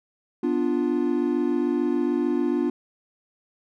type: chord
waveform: triangle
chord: B diminished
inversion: none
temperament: equal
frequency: 246.9 / 293.7 / 349.2 Hz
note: B3 / D4 / F4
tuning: 0 / 0 / 0 cents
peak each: -24 / -23 / -23 dBFS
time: 0.43-2.7 s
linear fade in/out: 5 ms
effects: none